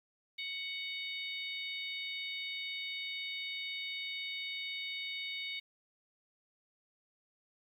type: harmonic tone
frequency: 742 Hz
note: F#5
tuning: 5 cents sharp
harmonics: 3 / 4 / 5 / 6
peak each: -41 / -46 / -42 / -50 dBFS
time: 0.38-5.6 s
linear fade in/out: 10 ms
effects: 11-bit